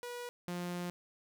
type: tone pair in turn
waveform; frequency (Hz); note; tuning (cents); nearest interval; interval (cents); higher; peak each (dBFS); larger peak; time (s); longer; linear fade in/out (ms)
sawtooth; 485.4 / 176.44; B4 / F3; -30 / +18; octave + tritone; 1752; first; -37 / -33; second; 0.03-0.29 / 0.48-0.9; second; 0
effects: none